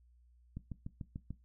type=click train; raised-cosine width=5 ms; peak=-29 dBFS; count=6; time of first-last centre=0.57-1.306 s; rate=6.79 Hz; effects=noise-tail reverb RT60 0.2 s tail -17 dB re dry + added 60 Hz sine -62 dBFS peak until 1.44 s